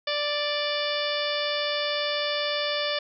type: harmonic tone with a mistuned harmonic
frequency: 587.3 Hz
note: D5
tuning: in tune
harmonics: 1 / 2 / 3 / 4 / 5 / 6 / 7 / 8 / 9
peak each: -29 / -35 / -34 / -35 / -34 / -32 / -40 / -35 / -40 dBFS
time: 0.07-2.99 s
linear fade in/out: 5 ms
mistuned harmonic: 7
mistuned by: +63 cents
effects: none